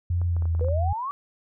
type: tone with pitch glide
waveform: sine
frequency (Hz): 87.31 to 82.79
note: F2 to E2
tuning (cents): 0 to +8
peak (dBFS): -21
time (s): 0.1-0.93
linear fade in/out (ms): 5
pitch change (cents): -92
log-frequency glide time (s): 0.26-0.46
type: clicks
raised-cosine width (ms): 1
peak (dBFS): -29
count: 8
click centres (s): 0.216 / 0.366 / 0.423 / 0.455 / 0.55 / 0.595 / 0.646 / 0.685
type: exponential sweep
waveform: sine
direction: up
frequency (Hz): 475.2 to 1165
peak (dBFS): -27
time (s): 0.61-1.11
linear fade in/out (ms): 0
effects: none